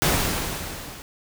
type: noise with level ramp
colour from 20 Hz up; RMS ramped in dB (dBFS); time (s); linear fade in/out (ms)
pink; -19 to -40; 0.02-1.02; 0
effects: none